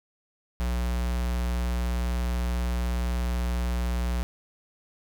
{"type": "tone with notch filter", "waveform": "square", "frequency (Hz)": 60.5, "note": "B1", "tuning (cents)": -35, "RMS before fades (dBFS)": -27, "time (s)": [0.6, 4.23], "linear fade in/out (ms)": 0, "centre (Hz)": 350, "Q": 2, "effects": []}